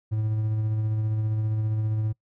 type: tone with tremolo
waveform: triangle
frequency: 108.5 Hz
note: A2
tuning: 24 cents flat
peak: -20 dBFS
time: 0.11-2.13 s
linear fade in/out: 20 ms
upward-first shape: sine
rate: 15 Hz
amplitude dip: 25%
effects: noise-tail reverb RT60 0.1 s tail -24 dB re dry